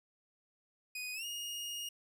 sawtooth tone with pitch glide, 2489 to 2859 Hz, D#7 to F7, 0 to +40 cents, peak -36 dBFS, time 0.95-1.89 s, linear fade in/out 5 ms, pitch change +240 cents, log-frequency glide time 1.14-1.25 s, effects none

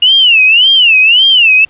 sine tone with vibrato, 2835 Hz, F7, 25 cents sharp, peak -3 dBFS, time 0.02-1.65 s, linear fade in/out 5 ms, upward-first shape sine, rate 1.8 Hz, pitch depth 210 cents each way, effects pink hiss -48 dBFS RMS until 1.69 s + resampled to 8000 Hz

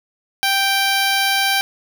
10% pulse tone, 784 Hz, G5, in tune, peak -7 dBFS, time 0.43-1.61 s, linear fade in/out 0 ms, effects none

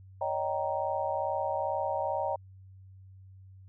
sine chord, Eb dominant seventh, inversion third, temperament just, 560 / 622.3 / 777.8 / 933.4 Hz, Db5 / Eb5 / G5 / Bb5, +18 / 0 / -14 / +2 cents, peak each -34 dBFS, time 0.21-2.36 s, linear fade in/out 5 ms, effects added 95 Hz sine -49 dBFS peak until 3.68 s

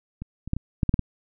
clicks, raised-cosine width 5 ms, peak -21 / -22 / -11 / -17 / -8 / -8 / -7 / -10 dBFS, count 8, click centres 0.22 / 0.476 / 0.534 / 0.566 / 0.832 / 0.893 / 0.941 / 0.993 s, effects none

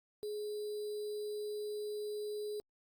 sine tone with sample-and-hold, 419.6 Hz, G#4, 18 cents sharp, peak -37 dBFS, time 0.23-2.6 s, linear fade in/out 0 ms, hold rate 4410 Hz, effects Opus 48 kbps

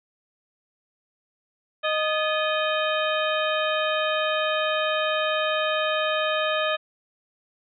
harmonic tone with a mistuned harmonic, 620 Hz, D#5, 6 cents flat, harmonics 1 / 2 / 3 / 4 / 5 / 6, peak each -25 / -28 / -30 / -31 / -32 / -33 dBFS, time 1.83-6.77 s, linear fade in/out 20 ms, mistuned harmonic 3, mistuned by -140 cents, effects none

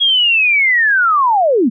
sine linear sweep, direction down, 3322 to 196.8 Hz, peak -9 dBFS, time 0-1.7 s, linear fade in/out 20 ms, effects none

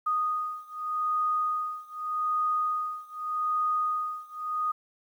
sine beating tone pair, 1239 / 1239.83 Hz, D#6 / D#6, -8 / -7 cents, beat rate 0.83 Hz, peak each -29 / -30 dBFS, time 0.06-4.72 s, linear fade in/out 10 ms, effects 10-bit

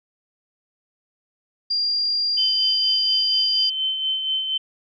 sine tone, 4786 Hz, D8, 32 cents sharp, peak -19 dBFS, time 1.7-3.7 s, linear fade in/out 10 ms
sine tone with tremolo, 3076 Hz, G7, 33 cents flat, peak -19 dBFS, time 2.37-4.58 s, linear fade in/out 10 ms, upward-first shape sine, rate 4.2 Hz, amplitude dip 45%
effects none

